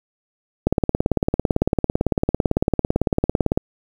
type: click train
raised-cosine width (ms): 2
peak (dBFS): -3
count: 53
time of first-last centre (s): 0.67-3.575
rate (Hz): 17.9
effects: 7-bit